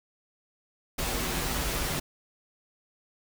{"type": "noise with comb filter", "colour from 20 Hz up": "pink", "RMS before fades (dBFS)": -30, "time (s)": [0.98, 2], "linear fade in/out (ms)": 10, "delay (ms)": 9.7, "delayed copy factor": -0.5, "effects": []}